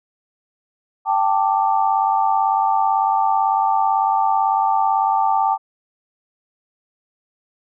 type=chord; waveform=sine; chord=G suspended second; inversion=none; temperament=just; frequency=784 / 882 / 1176 Hz; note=G5 / A5 / D6; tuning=0 / +4 / +2 cents; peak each=-18 / -18 / -23 dBFS; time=1.05-5.58 s; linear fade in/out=50 ms; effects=none